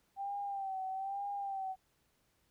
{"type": "tone with vibrato", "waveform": "sine", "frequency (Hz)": 782, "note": "G5", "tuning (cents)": -4, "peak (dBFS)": -36, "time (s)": [0.16, 1.76], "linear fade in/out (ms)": 50, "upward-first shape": "sine", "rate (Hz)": 1.1, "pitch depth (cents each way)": 56, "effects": ["pink hiss -75 dBFS RMS until 2.5 s"]}